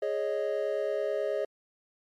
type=chord; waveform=triangle; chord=Ab suspended fourth; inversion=none; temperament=just; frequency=415.3 / 553.7 / 623 Hz; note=Ab4 / Db5 / Eb5; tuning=0 / -2 / +2 cents; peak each=-30 dBFS; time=0.02-1.45 s; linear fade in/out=5 ms; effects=MP3 64 kbps